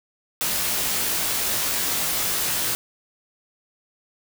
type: noise with comb filter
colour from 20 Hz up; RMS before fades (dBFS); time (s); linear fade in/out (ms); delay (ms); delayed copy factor
white; -24; 0.41-2.75; 0; 18; +0.7
effects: none